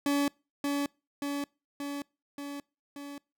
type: tone with echo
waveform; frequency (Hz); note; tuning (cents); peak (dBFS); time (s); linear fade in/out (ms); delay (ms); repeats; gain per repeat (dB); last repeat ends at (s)
40% pulse; 284.4; C#4; +45; -24; 0.06-0.28; 2; 580; 5; -3; 3.18
effects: noise-tail reverb RT60 0.3 s tail -26 dB re dry